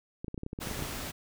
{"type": "clicks", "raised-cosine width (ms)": 3, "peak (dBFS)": -24, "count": 12, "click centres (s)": [0.245, 0.282, 0.344, 0.378, 0.434, 0.464, 0.531, 0.589, 0.672, 0.713, 0.792, 0.824]}
{"type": "noise", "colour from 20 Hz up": "pink", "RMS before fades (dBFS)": -38, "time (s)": [0.6, 1.12], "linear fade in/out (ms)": 20}
{"effects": []}